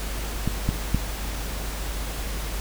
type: clicks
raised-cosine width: 5 ms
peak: -9 dBFS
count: 3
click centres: 0.476 / 0.69 / 0.946 s
effects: added 50 Hz sine -29 dBFS peak until 2.6 s + pink hiss -34 dBFS RMS until 2.6 s